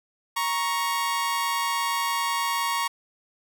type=tone pair together; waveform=sawtooth; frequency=937.4 / 1108 Hz; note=A#5 / C#6; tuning=+9 / -1 cents; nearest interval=minor third; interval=290 cents; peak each=-23 dBFS; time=0.36-2.88 s; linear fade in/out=10 ms; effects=none